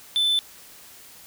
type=tone; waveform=triangle; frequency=3520 Hz; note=A7; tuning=in tune; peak=-17 dBFS; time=0.16-0.39 s; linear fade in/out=0 ms; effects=white hiss -47 dBFS RMS until 1.26 s